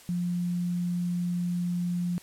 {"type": "tone", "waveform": "sine", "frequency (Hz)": 176, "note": "F3", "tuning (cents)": 14, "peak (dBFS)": -26, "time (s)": [0.09, 2.18], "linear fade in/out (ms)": 0, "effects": ["white hiss -52 dBFS RMS until 2.22 s", "low-pass 12000 Hz 12 dB/octave"]}